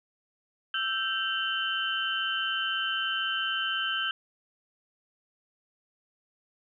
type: tone cluster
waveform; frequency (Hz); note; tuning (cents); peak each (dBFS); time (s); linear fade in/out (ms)
sine; 1328 / 1564 / 2747 / 2867 / 3063; E6 / G6 / F7 / F7 / G7; +12 / -4 / -29 / +45 / -41; -35 / -31 / -38 / -40 / -31; 0.74-4.11; 2
effects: none